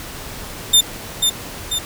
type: tone with echo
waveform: sawtooth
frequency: 3602 Hz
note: A7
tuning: 40 cents sharp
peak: -5 dBFS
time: 0.73-0.81 s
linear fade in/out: 10 ms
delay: 490 ms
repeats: 2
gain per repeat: -5 dB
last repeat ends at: 1.79 s
effects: pink hiss -32 dBFS RMS until 1.85 s